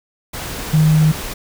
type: tone in noise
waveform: sine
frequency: 155.56 Hz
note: D#3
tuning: in tune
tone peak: -9 dBFS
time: 0.73-1.12 s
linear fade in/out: 10 ms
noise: pink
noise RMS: -27 dBFS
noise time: 0.33-1.34 s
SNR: +15 dB
effects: none